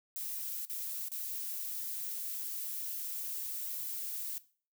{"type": "noise with dropouts", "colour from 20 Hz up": "violet", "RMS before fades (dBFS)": -39, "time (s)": [0.16, 4.38], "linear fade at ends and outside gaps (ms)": 0, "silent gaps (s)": [[0.651, 0.698], [1.084, 1.118]], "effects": ["noise-tail reverb RT60 0.4 s tail -17 dB re dry"]}